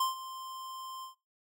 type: tone with ADSR envelope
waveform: square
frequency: 1046.5 Hz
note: C6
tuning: in tune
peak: -26 dBFS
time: 0-1.15 s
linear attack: 6 ms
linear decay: 140 ms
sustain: -15 dB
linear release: 120 ms
effects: noise-tail reverb RT60 0.3 s tail -24 dB re dry + MP3 96 kbps